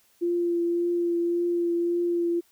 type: tone with vibrato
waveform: sine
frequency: 344.7 Hz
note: F4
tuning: 23 cents flat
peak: -22 dBFS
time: 0.21-2.41 s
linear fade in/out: 20 ms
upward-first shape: triangle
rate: 1.8 Hz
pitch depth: 17 cents each way
effects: white hiss -63 dBFS RMS until 2.51 s